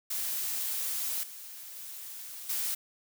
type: noise with level steps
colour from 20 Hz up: blue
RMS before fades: -33 / -45 / -43 / -32 dBFS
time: 0.1-2.75 s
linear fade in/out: 10 ms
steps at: 1.23 / 1.76 / 2.49 s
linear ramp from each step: 5 ms
effects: none